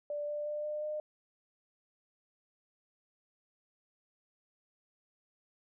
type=tone with pitch steps; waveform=sine; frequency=587.3 / 592.1 / 596.9 / 601.7 / 606.6 Hz; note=D5 / D5 / D5 / D5 / D#5; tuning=0 / +14 / +28 / +42 / -44 cents; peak=-34 dBFS; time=0.1-1 s; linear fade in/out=2 ms; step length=180 ms; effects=none